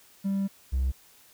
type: tone pair in turn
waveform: triangle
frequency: 196 / 65.41 Hz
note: G3 / C2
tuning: 0 / 0 cents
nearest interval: octave + perfect fifth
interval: 1900 cents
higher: first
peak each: -22 / -20 dBFS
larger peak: second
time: 0.24-0.48 / 0.72-0.92 s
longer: first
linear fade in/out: 20 ms
effects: tanh soft clip ceiling -19 dBFS + white hiss -57 dBFS RMS until 1.33 s